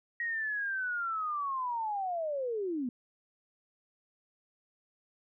sine linear sweep, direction down, 1900 to 233.1 Hz, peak -31 dBFS, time 0.2-2.89 s, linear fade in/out 2 ms, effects none

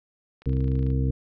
click train, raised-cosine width 0.3 ms, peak -34 dBFS, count 14, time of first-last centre 0.42-0.903 s, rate 26.9 Hz
harmonic tone, 65.6 Hz, C2, 5 cents sharp, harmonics 1 / 2 / 3 / 4 / 5 / 7, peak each -24 / -24 / -38 / -31 / -38 / -36 dBFS, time 0.46-1.11 s, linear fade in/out 5 ms
effects none

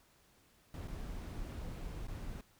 brown noise with dropouts, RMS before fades -43 dBFS, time 0.74-2.41 s, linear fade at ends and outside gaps 2 ms, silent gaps 0.876-0.881 / 2.07-2.082 s, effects pink hiss -68 dBFS RMS until 2.59 s

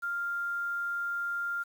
sine tone with quantisation, 1396.9 Hz, F6, in tune, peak -30 dBFS, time 0.02-1.64 s, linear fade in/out 20 ms, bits 9, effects none

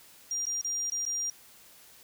sine tone with dropouts, 5700 Hz, F8, 34 cents sharp, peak -29 dBFS, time 0.31-1.3 s, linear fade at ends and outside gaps 2 ms, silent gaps 0.455-0.467 / 0.613-0.646 / 0.9-0.92 / 1.053-1.063 s, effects white hiss -55 dBFS RMS until 2.03 s

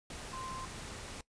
sine tone in noise, 1044 Hz, C6, 4 cents flat, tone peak -42 dBFS, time 0.33-0.65 s, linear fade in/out 2 ms, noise pink, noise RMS -45 dBFS, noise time 0.1-1.21 s, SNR 0 dB, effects noise-tail reverb RT60 0.1 s tail -19 dB re dry + resampled to 22050 Hz

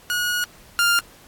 sawtooth tone pair in turn, 1451 / 1399.8 Hz, F#6 / F6, -34 / +4 cents, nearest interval minor second, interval 62 cents, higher first, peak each -17 / -12 dBFS, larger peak second, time 0.1-0.44 / 0.79-0.99 s, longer first, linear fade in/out 0 ms, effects pink hiss -49 dBFS RMS until 1.27 s + AAC 64 kbps

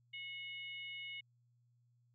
harmonic tone, 729 Hz, F#5, 26 cents flat, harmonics 3 / 4 / 5, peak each -46 / -48 / -58 dBFS, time 0.13-1.21 s, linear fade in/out 10 ms, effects added 120 Hz sine -70 dBFS peak until 2.14 s

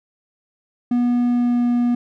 triangle tone with pitch glide, 242.9 to 241.4 Hz, B3 to B3, -29 to -39 cents, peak -13 dBFS, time 0.91-1.95 s, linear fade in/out 5 ms, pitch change -10 cents, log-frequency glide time 1.28-1.66 s, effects none

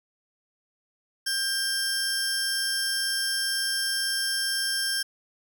sawtooth tone pair together, 1590 / 5371 Hz, G6 / E8, +24 / +32 cents, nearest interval octave + major sixth, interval 2108 cents, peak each -25 dBFS, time 1.26-5.03 s, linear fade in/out 10 ms, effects none

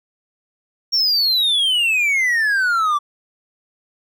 triangle exponential sweep, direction down, 5588 to 1147 Hz, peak -13 dBFS, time 0.92-2.99 s, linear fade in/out 20 ms, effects none

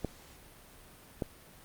clicks, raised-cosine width 2 ms, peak -18 dBFS, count 2, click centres 0.047 / 1.222 s, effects pink hiss -55 dBFS RMS until 1.64 s + Opus 48 kbps

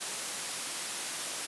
white low-pass noise, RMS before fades -38 dBFS, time 0-1.47 s, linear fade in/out 20 ms, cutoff 11000 Hz, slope 96 dB/octave, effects high-pass 200 Hz 12 dB/octave

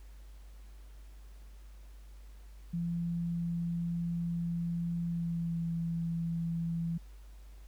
sine tone with pitch glide, 170.2 to 167.18 Hz, F3 to E3, -44 to +25 cents, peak -31 dBFS, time 2.73-6.98 s, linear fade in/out 10 ms, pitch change -31 cents, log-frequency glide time 5-5.64 s, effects added 50 Hz sine -48 dBFS peak until 7.67 s + pink hiss -65 dBFS RMS until 7.67 s

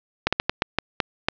slowing click train, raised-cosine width 0.3 ms, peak -3 dBFS, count 8, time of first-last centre 0.27-1.285 s, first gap 56 ms, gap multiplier 1.31, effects resampled to 16000 Hz + 7-bit

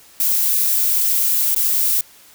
violet noise with dropouts, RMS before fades -17 dBFS, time 0.2-2.01 s, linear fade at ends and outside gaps 2 ms, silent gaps 1.547-1.562 s, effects white hiss -47 dBFS RMS until 2.34 s

